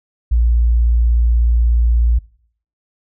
sine tone, 58.27 Hz, A#1, in tune, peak -10 dBFS, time 0.31-2.19 s, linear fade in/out 10 ms, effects noise-tail reverb RT60 0.6 s tail -22 dB re dry

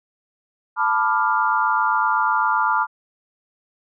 sine chord, B half-diminished seventh, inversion third, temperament equal with one note detuned, 880 / 987.8 / 1187.6 / 1396.9 Hz, A5 / B5 / D6 / F6, 0 / 0 / +19 / 0 cents, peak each -22 dBFS, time 0.76-2.87 s, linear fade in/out 50 ms, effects none

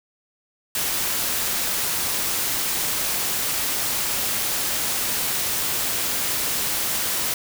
white noise, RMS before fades -24 dBFS, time 0.75-7.34 s, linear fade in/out 2 ms, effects none

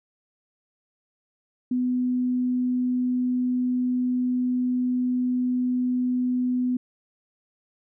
sine tone, 250 Hz, B3, 21 cents sharp, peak -21 dBFS, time 1.71-6.77 s, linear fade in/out 5 ms, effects none

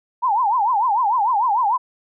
sine tone with vibrato, 912 Hz, A#5, 38 cents flat, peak -15 dBFS, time 0.22-1.78 s, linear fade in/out 20 ms, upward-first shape triangle, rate 6.7 Hz, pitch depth 270 cents each way, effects none

